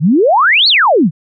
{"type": "exponential two-way sweep", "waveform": "sine", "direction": "up then down", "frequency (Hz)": [134.6, 4563, 134.6], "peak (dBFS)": -6, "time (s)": [0, 1.11], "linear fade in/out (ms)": 50, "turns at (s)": 0.68, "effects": []}